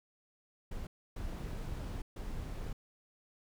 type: noise bursts at uneven times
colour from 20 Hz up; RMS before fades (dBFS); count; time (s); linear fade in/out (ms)
brown; -40; 3; 0.71-0.87 / 1.16-2.02 / 2.16-2.73; 5
effects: none